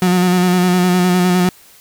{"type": "tone with vibrato", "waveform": "35% pulse", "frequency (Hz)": 180.6, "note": "F#3", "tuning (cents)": -42, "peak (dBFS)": -9, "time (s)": [0.02, 1.49], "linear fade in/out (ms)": 2, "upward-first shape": "square", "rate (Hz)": 9.8, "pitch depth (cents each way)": 25, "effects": ["white hiss -45 dBFS RMS until 1.8 s"]}